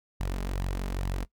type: tone with flanger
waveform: sawtooth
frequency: 46.25 Hz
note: F#1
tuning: in tune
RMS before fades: -31 dBFS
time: 0.2-1.25 s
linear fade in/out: 10 ms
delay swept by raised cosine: 1 to 4.9 ms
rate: 2.3 Hz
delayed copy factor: +0.5
effects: noise-tail reverb RT60 0.1 s tail -19 dB re dry